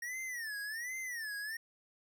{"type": "tone with vibrato", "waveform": "square", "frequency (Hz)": 1853, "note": "A#6", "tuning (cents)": -11, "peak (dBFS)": -39, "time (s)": [0.02, 1.57], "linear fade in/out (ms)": 5, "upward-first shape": "sine", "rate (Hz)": 1.3, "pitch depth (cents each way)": 200, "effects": []}